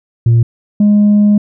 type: tone pair in turn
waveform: sine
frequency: 116.54 / 207.2 Hz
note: A#2 / G#3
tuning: 0 / -4 cents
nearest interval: minor seventh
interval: 996 cents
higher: second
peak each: -3 dBFS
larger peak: neither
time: 0.26-0.43 / 0.8-1.38 s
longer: second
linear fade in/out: 5 ms
effects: tanh soft clip ceiling -4 dBFS